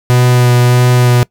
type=tone with vibrato; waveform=45% pulse; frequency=123.47 Hz; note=B2; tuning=in tune; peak=-6 dBFS; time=0.1-1.23 s; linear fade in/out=0 ms; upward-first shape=sine; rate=1.6 Hz; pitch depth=12 cents each way; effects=noise-tail reverb RT60 0.1 s tail -22 dB re dry